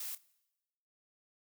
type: noise with echo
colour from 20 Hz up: blue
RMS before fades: -41 dBFS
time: 0-0.15 s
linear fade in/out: 2 ms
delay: 27 ms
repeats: 2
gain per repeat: -15 dB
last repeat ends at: 0.204 s
effects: noise-tail reverb RT60 1.0 s tail -22 dB re dry